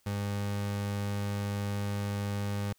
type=tone; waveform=30% pulse; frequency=101.5 Hz; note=G#2; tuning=39 cents flat; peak=-28 dBFS; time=0.06-2.73 s; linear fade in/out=5 ms; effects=white hiss -69 dBFS RMS until 2.78 s